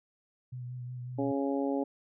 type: tone with vibrato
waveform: sine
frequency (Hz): 124.3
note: B2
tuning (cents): +12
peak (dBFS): -37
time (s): 0.52-1.32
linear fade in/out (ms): 10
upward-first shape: sine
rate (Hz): 5.5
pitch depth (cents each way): 25
type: harmonic tone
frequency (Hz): 138.59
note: C#3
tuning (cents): 0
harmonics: 2 / 3 / 4 / 5 / 6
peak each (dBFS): -30 / -35 / -35 / -42 / -40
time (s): 1.18-1.84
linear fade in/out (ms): 10
effects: none